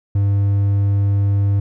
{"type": "tone", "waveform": "triangle", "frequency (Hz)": 100, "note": "G2", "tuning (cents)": 35, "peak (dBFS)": -11, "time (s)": [0.15, 1.6], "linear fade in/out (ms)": 5, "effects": []}